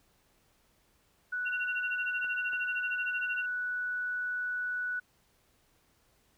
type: tone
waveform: sine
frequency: 1479 Hz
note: F#6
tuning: 1 cent flat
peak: -31 dBFS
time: 1.32-5 s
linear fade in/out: 10 ms
type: tone with tremolo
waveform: sine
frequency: 2751 Hz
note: F7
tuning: 27 cents flat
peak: -32 dBFS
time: 1.45-3.46 s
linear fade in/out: 20 ms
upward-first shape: sine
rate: 13 Hz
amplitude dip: 100%
type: clicks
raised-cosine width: 0.5 ms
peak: -36 dBFS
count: 2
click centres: 2.245 / 2.533 s
effects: pink hiss -69 dBFS RMS until 6.37 s